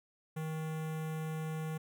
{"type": "tone with notch filter", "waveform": "square", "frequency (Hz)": 157.8, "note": "D#3", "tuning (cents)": 25, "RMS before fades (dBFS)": -38, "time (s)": [0.36, 1.78], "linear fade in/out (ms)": 10, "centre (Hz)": 4600, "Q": 1.1, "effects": []}